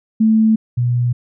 sine tone pair in turn, 220 / 121.74 Hz, A3 / B2, 0 / -24 cents, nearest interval minor seventh, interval 1024 cents, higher first, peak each -9 / -13 dBFS, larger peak first, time 0.2-0.56 / 0.77-1.13 s, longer neither, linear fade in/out 10 ms, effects none

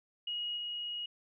sine tone with level steps, 2891 Hz, F#7, 41 cents flat, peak -34 / -36 dBFS, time 0.27-1.06 s, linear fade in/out 5 ms, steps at 0.56 s, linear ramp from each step 20 ms, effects none

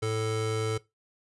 square tone pair together, 110 / 440 Hz, A2 / A4, 0 / 0 cents, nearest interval 2 octaves, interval 2400 cents, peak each -31 / -30 dBFS, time 0.02-0.78 s, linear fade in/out 10 ms, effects noise-tail reverb RT60 0.2 s tail -19 dB re dry + resampled to 24000 Hz

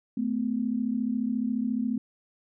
sine tone pair together, 218.7 / 253 Hz, A3 / B3, -10 / +42 cents, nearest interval minor third, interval 252 cents, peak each -28 dBFS, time 0.17-1.98 s, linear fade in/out 5 ms, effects none

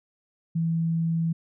sine tone, 164.81 Hz, E3, in tune, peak -22 dBFS, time 0.55-1.33 s, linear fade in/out 10 ms, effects none

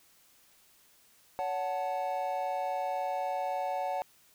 triangle chord, F# minor, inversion second, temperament equal with one note detuned, 563.7 / 740 / 880 Hz, C#5 / F#5 / A5, +29 / 0 / 0 cents, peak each -34 / -31 / -35 dBFS, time 1.39-4.02 s, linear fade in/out 0 ms, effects white hiss -63 dBFS RMS until 4.34 s

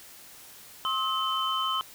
sine tone cluster, 1063 / 1284 / 3065 Hz, C6 / E6 / G7, +27 / -46 / -40 cents, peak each -30 dBFS, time 0.85-1.81 s, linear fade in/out 0 ms, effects white hiss -49 dBFS RMS until 1.94 s

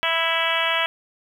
harmonic tone with a mistuned harmonic, 329.6 Hz, E4, in tune, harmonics 2 / 3 / 4 / 5 / 6 / 7 / 8 / 9 / 10, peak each -28 / -28 / -28 / -28 / -28 / -28 / -28 / -28 / -28 dBFS, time 0.03-0.86 s, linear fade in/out 0 ms, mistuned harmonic 7, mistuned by -17 cents, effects 8-bit

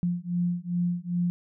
sine beating tone pair, 174.2 / 176.7 Hz, F3 / F3, -4 / +21 cents, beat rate 2.5 Hz, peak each -28 dBFS, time 0.03-1.3 s, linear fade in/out 0 ms, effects none

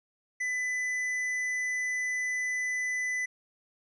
triangle tone with hard clipping, 2000 Hz, B6, 21 cents sharp, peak -30 dBFS, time 0.4-3.26 s, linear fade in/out 10 ms, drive 10 dB, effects none

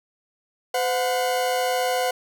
40% pulse tone pair together, 509.3 / 727 Hz, C5 / F#5, -47 / -31 cents, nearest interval tritone, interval 616 cents, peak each -23 dBFS, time 0.74-2.11 s, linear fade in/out 5 ms, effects none

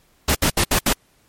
pink noise bursts at uneven times, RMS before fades -17 dBFS, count 5, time 0.28-0.35 / 0.42-0.5 / 0.57-0.64 / 0.71-0.79 / 0.86-0.93 s, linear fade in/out 5 ms, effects pink hiss -59 dBFS RMS until 1.28 s + MP3 64 kbps

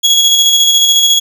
30% pulse tone with tremolo, 3334 Hz, G#7, 6 cents sharp, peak -3 dBFS, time 0.03-1.2 s, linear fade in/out 20 ms, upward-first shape square, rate 14 Hz, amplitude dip 30%, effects none

